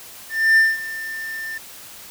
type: tone with ADSR envelope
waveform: triangle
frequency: 1790 Hz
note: A6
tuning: 29 cents sharp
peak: -8 dBFS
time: 0.29-1.58 s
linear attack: 280 ms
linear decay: 200 ms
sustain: -17 dB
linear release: 5 ms
effects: white hiss -40 dBFS RMS until 2.1 s